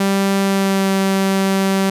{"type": "tone with pitch glide", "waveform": "sawtooth", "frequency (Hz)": [196, 193.41], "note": ["G3", "G3"], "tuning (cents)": [0, -23], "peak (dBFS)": -10, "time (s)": [0, 1.9], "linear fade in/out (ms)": 5, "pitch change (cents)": -23, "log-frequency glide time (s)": [0.41, 0.91], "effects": ["resampled to 32000 Hz"]}